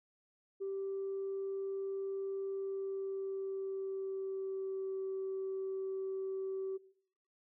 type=tone with pitch glide; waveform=sine; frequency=390 to 383.5 Hz; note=G4 to G4; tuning=-9 to -38 cents; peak=-35 dBFS; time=0.6-6.78 s; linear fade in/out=20 ms; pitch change=-29 cents; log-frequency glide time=2.51-5 s; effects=noise-tail reverb RT60 0.7 s tail -20 dB re dry + tanh soft clip ceiling -32 dBFS